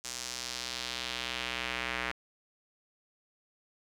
square tone with band-pass filter sweep, 61.74 Hz, B1, in tune, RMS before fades -37 dBFS, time 0.04-2.12 s, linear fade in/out 10 ms, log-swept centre 6600 to 2000 Hz, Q 1.6, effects none

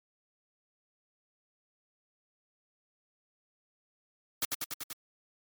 white noise with echo, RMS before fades -30 dBFS, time 4.42-4.45 s, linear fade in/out 2 ms, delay 96 ms, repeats 5, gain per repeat -2 dB, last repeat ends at 4.93 s, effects MP3 96 kbps

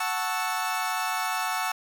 30% pulse chord, F# minor seventh, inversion none, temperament equal, 740 / 880 / 1108.7 / 1318.5 Hz, F#5 / A5 / C#6 / E6, 0 / 0 / 0 / 0 cents, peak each -29 / -29 / -31 / -29 dBFS, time 0-1.72 s, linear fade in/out 5 ms, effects none

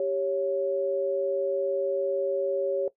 sine tone pair together, 392 / 554.4 Hz, G4 / C#5, 0 / 0 cents, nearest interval tritone, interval 600 cents, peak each -29 / -25 dBFS, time 0-2.88 s, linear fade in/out 2 ms, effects noise-tail reverb RT60 0.1 s tail -17 dB re dry

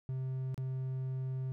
triangle tone with dropouts, 130.81 Hz, C3, in tune, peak -32 dBFS, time 0.09-1.52 s, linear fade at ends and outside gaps 0 ms, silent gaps 0.544-0.578 s, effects none

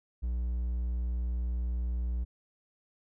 triangle tone, 60 Hz, B1, 49 cents flat, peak -27 dBFS, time 0.22-2.25 s, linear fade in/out 20 ms, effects none

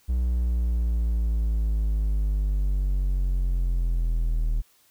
triangle linear sweep, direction down, 61.74 to 38.89 Hz, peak -19 dBFS, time 0.08-4.62 s, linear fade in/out 20 ms, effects white hiss -61 dBFS RMS until 4.9 s

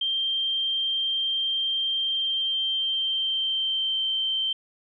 sine tone with pitch glide, 3165 to 3121 Hz, G7 to G7, +16 to -8 cents, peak -23 dBFS, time 0.01-4.53 s, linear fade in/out 5 ms, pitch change -24 cents, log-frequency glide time 1.98-4.03 s, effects none

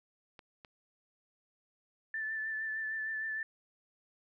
clicks, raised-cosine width 0.3 ms, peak -34 dBFS, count 2, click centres 0.392 / 0.648 s
sine tone with vibrato, 1760 Hz, A6, in tune, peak -34 dBFS, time 2.14-3.43 s, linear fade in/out 2 ms, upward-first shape triangle, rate 6.5 Hz, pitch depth 28 cents each way
effects none

